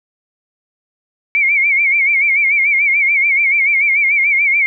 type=tone with vibrato; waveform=sine; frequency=2240 Hz; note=C#7; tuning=18 cents sharp; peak=-10 dBFS; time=1.35-4.66 s; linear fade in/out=0 ms; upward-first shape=sine; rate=6.9 Hz; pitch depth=99 cents each way; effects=none